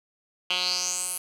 10% pulse tone with band-pass filter sweep, 181 Hz, F#3, 38 cents flat, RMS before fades -28 dBFS, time 0.5-1.18 s, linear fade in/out 5 ms, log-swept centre 3100 to 11000 Hz, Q 5, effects none

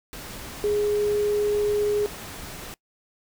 sine tone in noise, 415.3 Hz, G#4, in tune, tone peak -20 dBFS, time 0.64-2.06 s, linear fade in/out 0 ms, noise pink, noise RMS -38 dBFS, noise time 0.13-2.74 s, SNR +15 dB, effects noise-tail reverb RT60 0.1 s tail -23 dB re dry

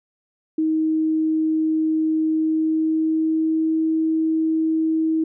sine tone with pitch glide, 315.6 to 319.5 Hz, D#4 to D#4, +25 to +46 cents, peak -17 dBFS, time 0.58-5.24 s, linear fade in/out 5 ms, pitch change +21 cents, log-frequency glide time 2.28-3.8 s, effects none

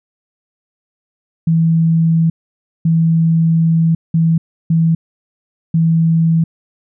sine tone bursts at uneven times, 163.8 Hz, E3, 11 cents flat, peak -9 dBFS, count 5, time 1.47-2.3 / 2.85-3.95 / 4.14-4.38 / 4.7-4.95 / 5.74-6.44 s, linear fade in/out 5 ms, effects none

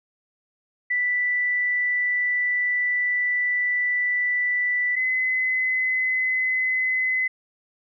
sine tone pair in turn, 1975.5 / 2030 Hz, B6 / B6, 0 / +47 cents, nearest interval unison, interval 47 cents, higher second, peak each -20 dBFS, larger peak neither, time 0.9-4.96 / 4.96-7.28 s, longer first, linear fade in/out 10 ms, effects none

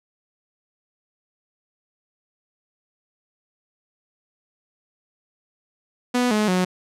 sawtooth tone with pitch steps, 246.9 / 212.5 / 182.84 Hz, B3 / G#3 / F#3, 0 / +40 / -20 cents, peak -14 dBFS, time 6.14-6.65 s, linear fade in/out 10 ms, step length 170 ms, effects low-pass 10000 Hz 12 dB/octave

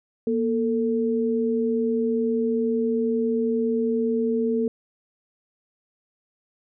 sine tone pair together, 236.3 / 446.3 Hz, A#3 / A4, +24 / +25 cents, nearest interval major seventh, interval 1101 cents, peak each -23 dBFS, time 0.27-4.68 s, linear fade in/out 2 ms, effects none

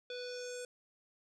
square tone with low-pass filter sweep, 493.9 Hz, B4, in tune, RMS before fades -43 dBFS, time 0.1-0.65 s, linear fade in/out 2 ms, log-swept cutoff 3800 to 8500 Hz, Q 4.5, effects none

